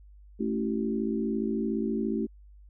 sine chord, A dominant seventh, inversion none, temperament equal with one note detuned, 220 / 277.2 / 329.6 / 383.9 Hz, A3 / C#4 / E4 / G4, 0 / 0 / 0 / -36 cents, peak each -29 / -34 / -34 / -33 dBFS, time 0.39-2.27 s, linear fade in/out 20 ms, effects added 50 Hz sine -49 dBFS peak until 2.69 s

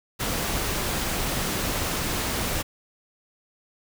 pink noise, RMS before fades -27 dBFS, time 0.19-2.63 s, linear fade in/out 20 ms, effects none

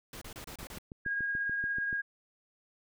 pink noise bursts, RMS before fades -45 dBFS, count 6, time 0.13-0.785 s, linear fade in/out 2 ms, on 85 ms, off 29 ms
click train, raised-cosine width 3 ms, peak -31 dBFS, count 10, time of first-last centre 0.63-1.929 s, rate 6.93 Hz
sine tone with tremolo, 1633 Hz, G#6, 30 cents flat, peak -29 dBFS, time 1.05-2.02 s, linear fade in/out 20 ms, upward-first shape sine, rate 17 Hz, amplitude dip 25%
effects none

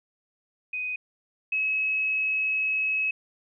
sine tone pair in turn, 2500 / 2569 Hz, D#7 / E7, +8 / -45 cents, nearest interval unison, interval 47 cents, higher second, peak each -28 / -23 dBFS, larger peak second, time 0.73-0.96 / 1.52-3.11 s, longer second, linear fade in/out 5 ms, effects none

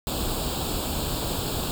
pink noise with comb filter, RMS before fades -28 dBFS, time 0.07-1.71 s, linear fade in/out 0 ms, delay 0.25 ms, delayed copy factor +0.8, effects none

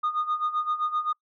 sine tone with tremolo, 1229 Hz, D#6, 22 cents flat, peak -20 dBFS, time 0.03-1.13 s, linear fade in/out 10 ms, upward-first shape sine, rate 7.7 Hz, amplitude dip 80%, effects noise-tail reverb RT60 0.1 s tail -25 dB re dry + tanh soft clip ceiling -20 dBFS

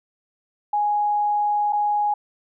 sine tone with dropouts, 830.6 Hz, G#5, in tune, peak -18 dBFS, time 0.73-2.14 s, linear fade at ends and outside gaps 5 ms, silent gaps 1.725-1.73 s, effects none

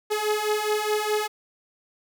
sawtooth beating tone pair, 421 / 425.8 Hz, G#4 / G#4, +24 / +43 cents, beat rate 4.8 Hz, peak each -23 / -21 dBFS, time 0.1-1.28 s, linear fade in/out 20 ms, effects none

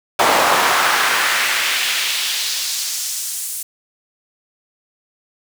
brown noise with high-pass filter sweep, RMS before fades -18 dBFS, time 0.19-3.63 s, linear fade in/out 5 ms, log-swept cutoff 700 to 9500 Hz, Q 1.3, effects none

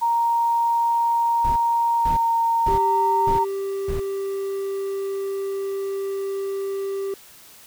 sine tone with pitch glide, 932.3 to 921.1 Hz, A#5 to A#5, 0 to -21 cents, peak -17 dBFS, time 0.01-3.45 s, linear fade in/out 20 ms, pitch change -21 cents, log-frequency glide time 1.98-2.11 s
brown noise bursts, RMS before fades -27 dBFS, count 5, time 1.44-4 s, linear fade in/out 5 ms, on 120 ms, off 490 ms
triangle tone, 392 Hz, G4, in tune, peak -22 dBFS, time 2.68-7.14 s, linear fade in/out 2 ms
effects white hiss -47 dBFS RMS until 7.66 s

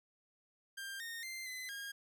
sawtooth tone with pitch steps, 1591 / 1843 / 2085 / 2028 / 1624 Hz, G6 / A#6 / C7 / B6 / G#6, +25 / -20 / -7 / +45 / -39 cents, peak -39 dBFS, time 0.77-1.92 s, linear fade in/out 10 ms, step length 230 ms, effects none

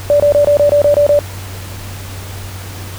sine tone bursts, 582 Hz, D5, 16 cents flat, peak -6 dBFS, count 9, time 0.1-1.19 s, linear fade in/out 0 ms, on 98 ms, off 26 ms, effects added 95 Hz sine -26 dBFS peak until 2.98 s + pink hiss -31 dBFS RMS until 2.98 s

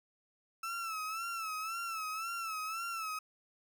35% pulse tone with vibrato, 1318.5 Hz, E6, in tune, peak -35 dBFS, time 0.63-3.19 s, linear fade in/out 5 ms, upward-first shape sine, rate 1.9 Hz, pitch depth 77 cents each way, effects none

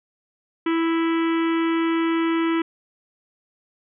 harmonic tone, 329.6 Hz, E4, in tune, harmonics 1 / 3 / 4 / 5 / 6 / 7 / 8 / 9 / 10, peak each -19 / -31 / -31 / -38 / -34 / -37 / -41 / -40 / -43 dBFS, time 0.66-2.62 s, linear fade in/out 5 ms, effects none

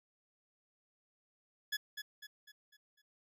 20% pulse tone with echo, 1696 Hz, G#6, 36 cents sharp, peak -29 dBFS, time 1.72-1.77 s, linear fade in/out 10 ms, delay 250 ms, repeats 5, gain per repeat -7 dB, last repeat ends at 3.02 s, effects none

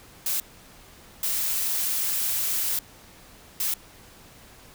blue noise bursts at uneven times, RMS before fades -26 dBFS, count 3, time 0.26-0.4 / 1.23-2.79 / 3.6-3.74 s, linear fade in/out 2 ms, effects pink hiss -50 dBFS RMS until 4.74 s

